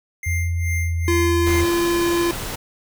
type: tone with tremolo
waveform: square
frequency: 2100 Hz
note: C7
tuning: 6 cents sharp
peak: -25 dBFS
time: 0.23-1.61 s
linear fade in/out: 2 ms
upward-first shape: sine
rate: 2.4 Hz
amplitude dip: 85%
type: tone with pitch glide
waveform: sine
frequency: 85.6 to 82.4 Hz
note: F2 to E2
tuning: -34 to 0 cents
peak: -19 dBFS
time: 0.26-1.65 s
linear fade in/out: 10 ms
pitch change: -66 cents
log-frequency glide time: 0.44-1.4 s
type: tone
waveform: square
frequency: 342.9 Hz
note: F4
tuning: 32 cents flat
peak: -18 dBFS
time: 1.08-2.31 s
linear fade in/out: 0 ms
type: noise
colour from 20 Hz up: pink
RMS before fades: -29 dBFS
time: 1.46-2.56 s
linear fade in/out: 10 ms
effects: none